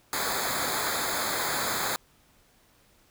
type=noise with comb filter; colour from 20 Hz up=pink; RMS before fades=-29 dBFS; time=0.13-1.96 s; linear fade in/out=0 ms; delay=0.35 ms; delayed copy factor=-1; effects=pink hiss -62 dBFS RMS until 3.1 s